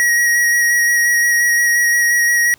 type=tone with vibrato; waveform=square; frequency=1900 Hz; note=A#6; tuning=33 cents sharp; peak=-12 dBFS; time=0-2.54 s; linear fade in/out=0 ms; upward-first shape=square; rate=5.7 Hz; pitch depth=12 cents each way; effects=pink hiss -51 dBFS RMS until 2.58 s